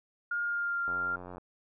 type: tone with pitch glide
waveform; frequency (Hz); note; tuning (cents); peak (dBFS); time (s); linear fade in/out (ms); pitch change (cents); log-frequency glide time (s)
sine; 1417 to 1391.9; F6 to F6; +25 to -6; -29; 0.31-1.16; 5; -31; 0.44-0.81
type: click train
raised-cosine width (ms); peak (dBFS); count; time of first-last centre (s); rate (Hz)
1; -30; 46; 0.88-1.382; 89.7
effects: none